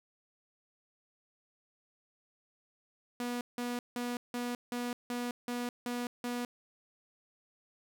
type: tone bursts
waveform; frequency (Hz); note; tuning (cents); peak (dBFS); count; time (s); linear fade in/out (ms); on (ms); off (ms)
sawtooth; 243; B3; -28; -30; 9; 3.2-6.45; 2; 210; 170
effects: none